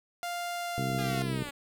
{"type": "tone with pitch glide", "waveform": "sawtooth", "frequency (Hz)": [698.5, 692.5], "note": ["F5", "F5"], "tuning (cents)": [0, -15], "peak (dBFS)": -29, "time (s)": [0.23, 1.22], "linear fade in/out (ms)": 0, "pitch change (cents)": -15, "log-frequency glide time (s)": [0.56, 0.93]}
{"type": "harmonic tone", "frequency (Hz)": 65.41, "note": "C2", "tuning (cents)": 0, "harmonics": [2, 3, 4, 5, 6, 7], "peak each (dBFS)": [-32, -36, -38, -40, -42, -43], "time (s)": [0.78, 1.43], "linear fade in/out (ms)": 0}
{"type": "click train", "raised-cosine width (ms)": 2, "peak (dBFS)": -33, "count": 37, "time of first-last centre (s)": [0.9, 1.488], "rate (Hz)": 61.2}
{"type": "linear sweep", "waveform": "5% pulse", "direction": "down", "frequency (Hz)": [415.3, 278.1], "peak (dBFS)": -27, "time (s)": [0.98, 1.51], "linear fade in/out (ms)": 10}
{"effects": []}